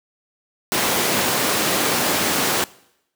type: high-pass noise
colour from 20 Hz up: pink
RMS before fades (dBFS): -20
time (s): 0.72-2.64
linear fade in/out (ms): 0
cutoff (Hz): 230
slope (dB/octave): 12
effects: noise-tail reverb RT60 0.8 s tail -22 dB re dry